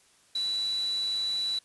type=tone in noise; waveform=sine; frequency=3951 Hz; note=B7; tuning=in tune; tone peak=-27 dBFS; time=0.35-1.59 s; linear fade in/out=5 ms; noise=white; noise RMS=-45 dBFS; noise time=0.35-1.59 s; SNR=+15 dB; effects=white hiss -62 dBFS RMS until 1.64 s + resampled to 24000 Hz